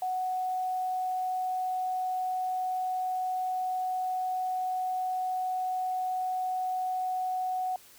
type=tone; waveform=sine; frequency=741 Hz; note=F#5; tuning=2 cents sharp; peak=-28 dBFS; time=0.02-7.76 s; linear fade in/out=2 ms; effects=white hiss -55 dBFS RMS until 7.98 s